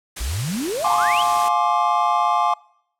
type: noise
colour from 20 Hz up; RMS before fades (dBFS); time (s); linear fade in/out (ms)
white; -30; 0.16-1.49; 10
type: exponential sweep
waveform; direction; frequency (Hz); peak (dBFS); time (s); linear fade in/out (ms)
sine; up; 50.9 to 3400; -22; 0.2-1.23; 10
type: chord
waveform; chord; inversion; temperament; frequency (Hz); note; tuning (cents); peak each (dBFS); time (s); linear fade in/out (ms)
triangle; D half-diminished seventh; first; just; 704.8 / 845.8 / 1057.2 / 1174.7; F5 / Ab5 / C6 / D6; +16 / +31 / +18 / 0; -20; 0.84-2.54; 5
effects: noise-tail reverb RT60 0.7 s tail -24 dB re dry + low-pass 10000 Hz 12 dB/octave